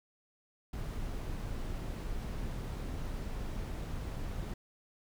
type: noise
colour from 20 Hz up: brown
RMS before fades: -38 dBFS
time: 0.73-4.54 s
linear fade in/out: 5 ms
effects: none